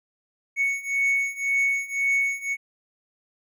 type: beating tone pair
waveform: triangle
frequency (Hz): 2217 / 2218.9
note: C#7 / C#7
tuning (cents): 0 / +1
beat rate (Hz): 1.9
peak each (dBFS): -24 / -22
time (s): 0.56-2.57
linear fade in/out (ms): 50
effects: none